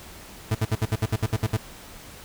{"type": "tone bursts", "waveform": "40% pulse", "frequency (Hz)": 109.2, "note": "A2", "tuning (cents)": -13, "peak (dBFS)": -19, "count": 11, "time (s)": [0.51, 1.569], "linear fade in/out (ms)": 5, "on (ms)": 39, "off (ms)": 63, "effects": ["pink hiss -44 dBFS RMS until 2.24 s"]}